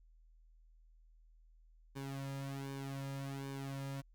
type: tone with flanger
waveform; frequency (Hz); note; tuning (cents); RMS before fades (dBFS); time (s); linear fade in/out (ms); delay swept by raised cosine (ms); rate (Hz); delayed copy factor
sawtooth; 137.2; C#3; -17; -43; 1.95-4.02; 20; 1.5 to 2.7; 1.3; -0.8
effects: added 40 Hz sine -61 dBFS peak until 4.14 s